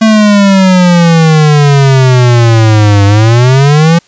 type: exponential two-way sweep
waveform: square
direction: down then up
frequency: 223.2 to 99.4 to 171.9 Hz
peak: -3 dBFS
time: 0.01-3.99 s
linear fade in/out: 10 ms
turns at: 3.05 s
effects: white hiss -45 dBFS RMS until 4.07 s + resampled to 16000 Hz